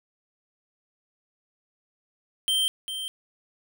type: tone with echo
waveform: square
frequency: 3136 Hz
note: G7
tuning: in tune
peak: -22 dBFS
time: 2.48-2.68 s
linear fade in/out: 0 ms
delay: 400 ms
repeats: 1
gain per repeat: -9 dB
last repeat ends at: 3.08 s
effects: none